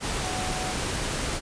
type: tone in noise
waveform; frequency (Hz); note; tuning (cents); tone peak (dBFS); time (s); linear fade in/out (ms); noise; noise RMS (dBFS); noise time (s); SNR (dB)
sine; 741; F#5; +2; -34; 0.2-0.75; 50; pink; -29; 0-1.41; -8
effects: resampled to 22050 Hz